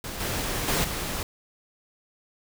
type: noise with level steps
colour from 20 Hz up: pink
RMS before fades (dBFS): -35 / -29 / -24 / -31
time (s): 0.04-1.23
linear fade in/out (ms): 2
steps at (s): 0.2 / 0.68 / 0.84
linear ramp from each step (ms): 5
effects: none